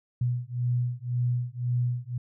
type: beating tone pair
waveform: sine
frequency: 121.7 / 123.6 Hz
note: B2 / B2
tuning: -25 / +2 cents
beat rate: 1.9 Hz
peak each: -28 dBFS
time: 0.21-2.18 s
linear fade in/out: 5 ms
effects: none